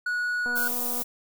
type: tone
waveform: triangle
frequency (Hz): 1462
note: F#6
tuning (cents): -21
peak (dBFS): -23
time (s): 0.06-0.68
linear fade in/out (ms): 5
type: click train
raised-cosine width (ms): 1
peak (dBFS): -26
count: 137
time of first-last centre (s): 0.46-1.02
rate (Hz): 243
type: noise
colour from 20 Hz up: violet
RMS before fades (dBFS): -29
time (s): 0.55-1.04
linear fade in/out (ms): 20
effects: none